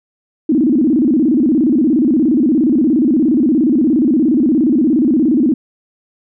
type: tone with vibrato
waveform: sine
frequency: 277.2 Hz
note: C#4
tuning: in tune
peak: -9 dBFS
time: 0.49-5.54 s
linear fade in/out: 5 ms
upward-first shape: square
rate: 17 Hz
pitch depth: 230 cents each way
effects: none